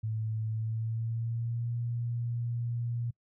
sine tone with pitch glide, 110 to 118.58 Hz, A2 to A#2, 0 to +30 cents, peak -30 dBFS, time 0.03-3.11 s, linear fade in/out 10 ms, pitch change +130 cents, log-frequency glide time 0.49-1.73 s, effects noise-tail reverb RT60 0.1 s tail -26 dB re dry

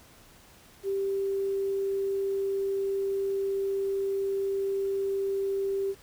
sine tone with quantisation, 392 Hz, G4, in tune, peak -26 dBFS, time 0.83-5.95 s, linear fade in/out 50 ms, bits 9, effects pink hiss -55 dBFS RMS until 6.02 s

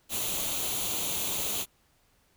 white noise with comb filter, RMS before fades -31 dBFS, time 0.09-1.66 s, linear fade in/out 50 ms, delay 0.29 ms, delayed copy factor +0.65, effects pink hiss -67 dBFS RMS until 2.36 s

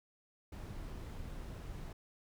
brown noise, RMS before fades -45 dBFS, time 0.52-1.93 s, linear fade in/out 5 ms, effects none

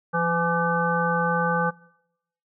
harmonic tone with a mistuned harmonic, 168.6 Hz, E3, 39 cents sharp, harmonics 1 / 3 / 5 / 7 / 9, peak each -27 / -27 / -27 / -27 / -27 dBFS, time 0.13-1.71 s, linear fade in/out 20 ms, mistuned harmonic 1, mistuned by +32 cents, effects noise-tail reverb RT60 0.8 s tail -23 dB re dry

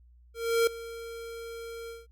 square tone with ADSR envelope, 461.3 Hz, A#4, 18 cents flat, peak -21 dBFS, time 0.34-2.07 s, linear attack 330 ms, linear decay 4 ms, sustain -18 dB, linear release 180 ms, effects added 60 Hz sine -54 dBFS peak until 2.11 s + Opus 48 kbps

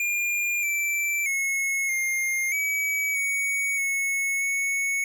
square tone with pitch steps, 2408 / 2336 / 2182 / 2120 / 2279 / 2240 / 2198 / 2211 Hz, D7 / D7 / C#7 / C7 / C#7 / C#7 / C#7 / C#7, +43 / -10 / -28 / +22 / +47 / +18 / -15 / -5 cents, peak -24 dBFS, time 0-5.04 s, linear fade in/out 2 ms, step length 630 ms, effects none

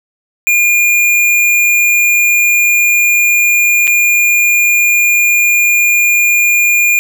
square tone with dropouts, 2418 Hz, D7, 50 cents sharp, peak -8 dBFS, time 0.47-6.99 s, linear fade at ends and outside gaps 0 ms, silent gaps 3.871-3.877 s, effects none

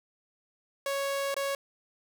sawtooth tone with dropouts, 554.4 Hz, C#5, in tune, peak -25 dBFS, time 0.86-1.55 s, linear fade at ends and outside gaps 2 ms, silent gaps 1.343-1.365 s, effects none

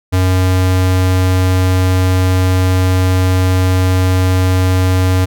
square tone, 92.5 Hz, F#2, in tune, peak -10 dBFS, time 0.12-5.26 s, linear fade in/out 20 ms, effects none

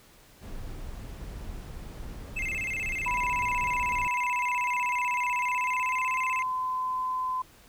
brown noise, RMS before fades -39 dBFS, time 0.41-4.09 s, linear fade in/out 20 ms
triangle tone with vibrato, 2349 Hz, D7, in tune, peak -28 dBFS, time 2.36-6.43 s, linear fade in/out 10 ms, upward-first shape square, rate 16 Hz, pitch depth 190 cents each way
sine tone with pitch glide, 987.8 to 1021.5 Hz, B5 to C6, 0 to -42 cents, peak -27 dBFS, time 3.06-7.42 s, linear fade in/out 5 ms, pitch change +58 cents, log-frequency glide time 5.35-6.14 s
effects pink hiss -56 dBFS RMS until 7.68 s

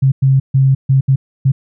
sine tone bursts at uneven times, 134.3 Hz, C3, 46 cents sharp, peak -7 dBFS, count 6, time 0.02-0.12 / 0.22-0.4 / 0.54-0.75 / 0.89-1.01 / 1.08-1.16 / 1.45-1.52 s, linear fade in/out 10 ms, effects none

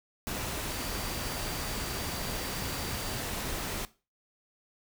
sine tone in noise, 4671 Hz, D8, 10 cents flat, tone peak -46 dBFS, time 0.7-3.2 s, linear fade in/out 0 ms, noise pink, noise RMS -35 dBFS, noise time 0.27-3.85 s, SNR -14 dB, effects noise-tail reverb RT60 0.3 s tail -17 dB re dry

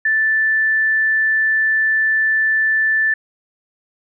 sine tone, 1760 Hz, A6, in tune, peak -13 dBFS, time 0.05-3.14 s, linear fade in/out 5 ms, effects none

